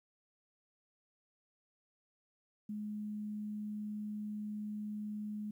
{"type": "tone", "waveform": "sine", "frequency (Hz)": 210.4, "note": "G#3", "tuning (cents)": 23, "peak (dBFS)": -38, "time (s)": [2.69, 5.51], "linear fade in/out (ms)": 5, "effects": ["12-bit"]}